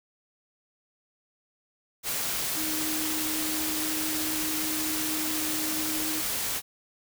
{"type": "tone in noise", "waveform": "sine", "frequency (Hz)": 311.1, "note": "D#4", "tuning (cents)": 0, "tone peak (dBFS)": -33, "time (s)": [2.54, 6.23], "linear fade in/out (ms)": 50, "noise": "white", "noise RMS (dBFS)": -30, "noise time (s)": [2.03, 6.62], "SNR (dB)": -6, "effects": []}